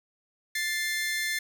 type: tone pair together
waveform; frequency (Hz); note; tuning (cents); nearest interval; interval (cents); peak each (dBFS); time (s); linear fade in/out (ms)
sawtooth; 1760 / 2098; A6 / C7; 0 / +4; minor third; 304; -27; 0.55-1.39; 5
effects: none